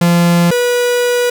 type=tone pair in turn; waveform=45% pulse; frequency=172.4 / 487.6 Hz; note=F3 / B4; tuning=-22 / -22 cents; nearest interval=octave + tritone; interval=1800 cents; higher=second; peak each=-8 / -11 dBFS; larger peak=first; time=0.01-0.51 / 0.51-1.3 s; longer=second; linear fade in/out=5 ms; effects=none